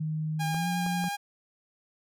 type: tone with pitch glide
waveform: sine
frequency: 155.7 to 176.8 Hz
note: D#3 to F3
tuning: +2 to +22 cents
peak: -28 dBFS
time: 0-1.09 s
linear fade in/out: 10 ms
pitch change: +220 cents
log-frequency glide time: 0.5-0.67 s
type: tone with vibrato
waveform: sawtooth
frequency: 810 Hz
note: G#5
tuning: 43 cents flat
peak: -27 dBFS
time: 0.39-1.17 s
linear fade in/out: 20 ms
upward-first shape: sine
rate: 11 Hz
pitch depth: 12 cents each way
type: clicks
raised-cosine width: 1 ms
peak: -27 dBFS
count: 3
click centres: 0.545 / 0.864 / 1.041 s
effects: none